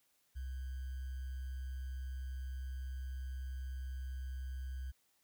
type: tone with sample-and-hold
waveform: sine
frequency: 65 Hz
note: C2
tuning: 11 cents flat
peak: -39 dBFS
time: 0.35-4.92 s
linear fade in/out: 20 ms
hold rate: 1575 Hz
effects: white hiss -75 dBFS RMS until 5.23 s